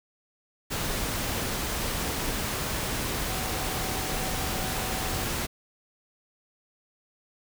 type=tone in noise; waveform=sine; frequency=756 Hz; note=F#5; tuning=37 cents sharp; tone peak=-39 dBFS; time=3.28-5.23 s; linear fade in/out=20 ms; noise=pink; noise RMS=-30 dBFS; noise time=0.7-5.47 s; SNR=-12 dB; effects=none